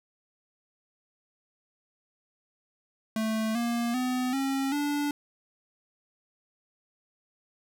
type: tone with pitch steps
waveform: square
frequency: 220 / 235.8 / 252.7 / 270.9 / 290.3 Hz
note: A3 / A#3 / B3 / C#4 / D4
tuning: 0 / +20 / +40 / -40 / -20 cents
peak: -27 dBFS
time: 3.16-5.11 s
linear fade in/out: 2 ms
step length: 390 ms
effects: none